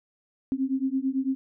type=beating tone pair; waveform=sine; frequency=261.6 / 270.6 Hz; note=C4 / C#4; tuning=0 / -42 cents; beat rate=9 Hz; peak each=-27 dBFS; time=0.52-1.35 s; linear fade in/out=0 ms; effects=none